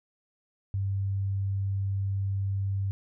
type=tone; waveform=sine; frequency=98 Hz; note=G2; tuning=in tune; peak=-26 dBFS; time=0.74-2.91 s; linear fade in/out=0 ms; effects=none